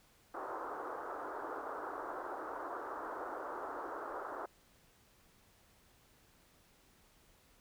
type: band-pass noise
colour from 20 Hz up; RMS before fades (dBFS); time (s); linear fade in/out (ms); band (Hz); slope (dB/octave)
white; -43; 0.34-4.46; 5; 300 to 1400; 48
effects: pink hiss -67 dBFS RMS until 7.6 s